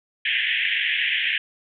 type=band-pass noise; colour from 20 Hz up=pink; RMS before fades=-23 dBFS; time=0.25-1.38 s; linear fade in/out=5 ms; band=1700 to 3300 Hz; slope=96 dB/octave; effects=none